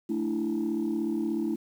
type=chord; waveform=sine; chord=A suspended fourth; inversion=none; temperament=just; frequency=220 / 293.3 / 330 Hz; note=A3 / D4 / E4; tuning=0 / -2 / +2 cents; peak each=-30 / -31 / -28 dBFS; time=0.09-1.56 s; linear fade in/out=10 ms; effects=tanh soft clip ceiling -21 dBFS + 9-bit